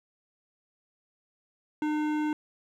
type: tone with hard clipping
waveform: triangle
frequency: 303.1 Hz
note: D#4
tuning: 45 cents flat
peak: -28 dBFS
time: 1.82-2.33 s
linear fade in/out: 2 ms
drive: 18 dB
effects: none